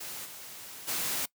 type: noise with level steps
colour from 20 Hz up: white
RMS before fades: -40 / -45 / -32 dBFS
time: 0-1.26 s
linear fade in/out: 10 ms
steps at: 0.24 / 0.87 s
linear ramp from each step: 20 ms
effects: noise-tail reverb RT60 0.1 s tail -22 dB re dry + high-pass 100 Hz 12 dB/octave